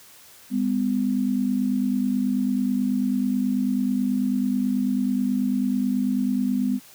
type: tone pair together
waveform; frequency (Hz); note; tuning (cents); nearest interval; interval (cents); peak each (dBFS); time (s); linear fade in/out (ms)
sine; 202.8 / 252; G#3 / B3; -41 / +35; major third; 376; -24 / -22; 0.5-6.8; 50
effects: white hiss -49 dBFS RMS until 6.94 s + high-pass 60 Hz 12 dB/octave